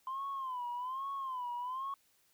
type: tone with vibrato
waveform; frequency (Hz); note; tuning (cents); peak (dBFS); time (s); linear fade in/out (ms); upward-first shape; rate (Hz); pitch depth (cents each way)
sine; 1032; C6; -24; -35; 0.07-1.94; 2; sine; 1.2; 120
effects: tanh soft clip ceiling -33 dBFS + white hiss -71 dBFS RMS until 2.33 s